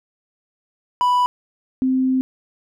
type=tone pair in turn; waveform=triangle / sine; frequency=987.8 / 259.9 Hz; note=B5 / C4; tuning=0 / -11 cents; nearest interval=octave + major seventh; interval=2311 cents; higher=first; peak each=-12 / -15 dBFS; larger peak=first; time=1.01-1.26 / 1.82-2.21 s; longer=second; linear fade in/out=0 ms; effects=none